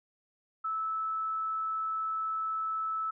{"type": "tone", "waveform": "sine", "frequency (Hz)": 1308, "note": "E6", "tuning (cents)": -14, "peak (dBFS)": -30, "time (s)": [0.64, 3.11], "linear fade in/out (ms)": 10, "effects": []}